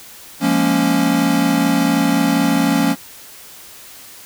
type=chord; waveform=square; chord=Bb minor seventh; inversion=second; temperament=equal; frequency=174.61 / 207.7 / 233.1 / 277.2 Hz; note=F3 / Ab3 / Bb3 / Db4; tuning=0 / 0 / 0 / 0 cents; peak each=-21 / -23 / -20 / -17 dBFS; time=0.4-2.96 s; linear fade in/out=50 ms; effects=white hiss -39 dBFS RMS until 4.25 s